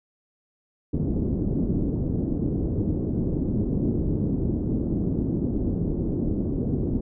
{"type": "low-pass noise", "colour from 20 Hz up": "white", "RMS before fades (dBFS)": -25, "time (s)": [0.93, 7.01], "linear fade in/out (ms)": 10, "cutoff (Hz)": 320, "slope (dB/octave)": 24, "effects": []}